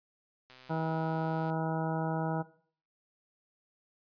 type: click train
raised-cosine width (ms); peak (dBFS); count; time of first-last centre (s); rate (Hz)
0.2; -36; 129; 0.5-1.5; 128
type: harmonic tone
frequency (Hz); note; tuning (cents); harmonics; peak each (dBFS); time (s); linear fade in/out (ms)
160.8; E3; -43; 1 / 2 / 3 / 4 / 5 / 6 / 8 / 9; -33 / -38 / -40 / -39 / -39 / -40 / -46 / -45; 0.69-2.43; 20
effects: noise-tail reverb RT60 0.5 s tail -17 dB re dry + resampled to 11025 Hz